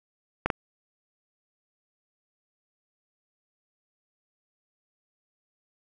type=clicks; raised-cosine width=0.5 ms; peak=-9 dBFS; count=2; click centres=0.46 / 0.502 s; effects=none